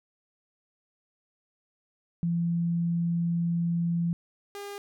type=tone pair in turn; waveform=sine / sawtooth; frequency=170 / 404.3 Hz; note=F3 / G#4; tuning=-46 / -46 cents; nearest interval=octave + minor third; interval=1500 cents; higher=second; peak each=-24 / -33 dBFS; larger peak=first; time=2.23-4.13 / 4.55-4.78 s; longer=first; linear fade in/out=0 ms; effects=none